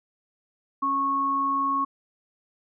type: tone pair together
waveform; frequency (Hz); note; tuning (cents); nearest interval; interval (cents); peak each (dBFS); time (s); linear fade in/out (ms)
sine; 274.8 / 1100; C#4 / C#6; -15 / -14; 2 octaves; 2401; -32 / -22; 0.82-1.85; 10
effects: none